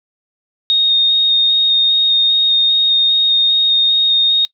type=tone with vibrato; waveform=sine; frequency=3707 Hz; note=A#7; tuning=10 cents flat; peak=-9 dBFS; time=0.7-4.45 s; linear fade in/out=0 ms; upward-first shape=square; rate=2.5 Hz; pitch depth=8 cents each way; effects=noise-tail reverb RT60 0.1 s tail -23 dB re dry